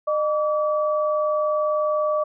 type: tone pair together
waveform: sine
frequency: 609 / 1149.6 Hz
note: D#5 / D6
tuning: -37 / -37 cents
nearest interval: major seventh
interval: 1100 cents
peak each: -20 / -25 dBFS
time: 0.07-2.24 s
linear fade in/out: 10 ms
effects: none